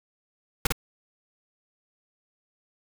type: noise with echo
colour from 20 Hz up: pink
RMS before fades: -21 dBFS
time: 0.65-0.67 s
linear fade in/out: 5 ms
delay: 53 ms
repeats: 1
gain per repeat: -2 dB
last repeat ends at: 0.723 s
effects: none